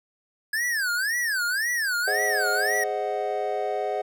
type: tone with vibrato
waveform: square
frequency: 1661.2 Hz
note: G#6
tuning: in tune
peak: -24 dBFS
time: 0.53-2.84 s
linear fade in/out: 5 ms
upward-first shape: sine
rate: 1.9 Hz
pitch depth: 280 cents each way
type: chord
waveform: triangle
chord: Ab dominant seventh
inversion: none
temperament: equal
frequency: 415.3 / 523.3 / 622.3 / 740 Hz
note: Ab4 / C5 / Eb5 / Gb5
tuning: 0 / 0 / 0 / 0 cents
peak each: -28 / -31 / -29 / -27 dBFS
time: 2.07-4.02 s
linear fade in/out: 10 ms
effects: none